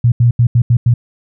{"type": "tone bursts at uneven times", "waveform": "sine", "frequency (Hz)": 119.5, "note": "A#2", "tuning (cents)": 43, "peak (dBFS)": -6, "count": 6, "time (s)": [[0.04, 0.12], [0.2, 0.31], [0.39, 0.47], [0.55, 0.62], [0.7, 0.77], [0.86, 0.94]], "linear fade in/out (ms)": 5, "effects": []}